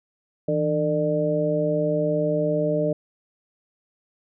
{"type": "harmonic tone with a mistuned harmonic", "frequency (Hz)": 150, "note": "D3", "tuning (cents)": 37, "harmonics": [1, 2, 3, 4], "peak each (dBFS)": [-26, -28, -26, -23], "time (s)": [0.48, 2.93], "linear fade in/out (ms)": 5, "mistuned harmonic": 1, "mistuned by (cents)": 140, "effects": []}